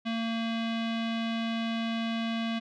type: tone with low-pass filter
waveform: square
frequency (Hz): 227.8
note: A#3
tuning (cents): -40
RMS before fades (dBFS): -31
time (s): 0.05-2.6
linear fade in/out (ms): 20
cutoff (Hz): 3300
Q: 2.9
effects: none